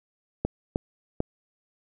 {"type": "clicks", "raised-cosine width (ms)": 2, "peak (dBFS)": -11, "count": 3, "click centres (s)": [0.45, 0.759, 1.204], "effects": []}